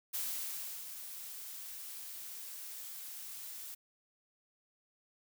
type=noise with ADSR envelope; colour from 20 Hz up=blue; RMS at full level=-37 dBFS; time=0.13-3.75 s; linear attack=14 ms; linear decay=690 ms; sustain=-9 dB; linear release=11 ms; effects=none